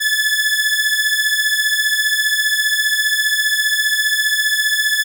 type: beating tone pair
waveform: sawtooth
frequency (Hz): 1719 / 1734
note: A6 / A6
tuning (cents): -41 / -26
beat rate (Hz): 15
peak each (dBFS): -14 / -14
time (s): 0-5.04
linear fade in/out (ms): 20
effects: none